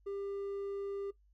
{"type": "tone with hard clipping", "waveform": "sine", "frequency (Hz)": 398, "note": "G4", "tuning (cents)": 26, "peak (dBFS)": -38, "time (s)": [0.06, 1.11], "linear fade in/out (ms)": 10, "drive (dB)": 3, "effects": ["noise-tail reverb RT60 0.1 s tail -17 dB re dry", "added 50 Hz sine -64 dBFS peak until 1.33 s"]}